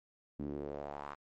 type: tone with band-pass filter sweep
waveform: sawtooth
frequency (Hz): 72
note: D2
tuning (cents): -34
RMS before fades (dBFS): -42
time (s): 0.39-1.15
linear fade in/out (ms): 10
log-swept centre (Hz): 250 to 1200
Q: 2.6
effects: MP3 48 kbps